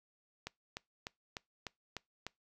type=click train; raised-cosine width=0.2 ms; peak=-23 dBFS; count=7; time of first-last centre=0.47-2.266 s; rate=3.34 Hz; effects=noise-tail reverb RT60 0.2 s tail -24 dB re dry